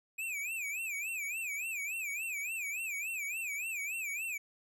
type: tone with vibrato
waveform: square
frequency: 2467 Hz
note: D#7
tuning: 15 cents flat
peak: -36 dBFS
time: 0.18-4.38 s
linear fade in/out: 10 ms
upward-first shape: sine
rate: 3.5 Hz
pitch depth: 170 cents each way
effects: none